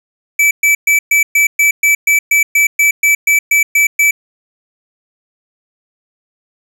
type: tone bursts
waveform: square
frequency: 2309 Hz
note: D7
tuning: 30 cents flat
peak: -8 dBFS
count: 16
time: 0.39-4.11 s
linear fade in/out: 5 ms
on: 120 ms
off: 120 ms
effects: none